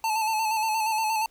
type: tone with vibrato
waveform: square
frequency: 877 Hz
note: A5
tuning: 6 cents flat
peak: -24 dBFS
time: 0.04-1.26 s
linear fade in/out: 2 ms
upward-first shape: square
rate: 8.5 Hz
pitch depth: 36 cents each way
effects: pink hiss -62 dBFS RMS until 1.3 s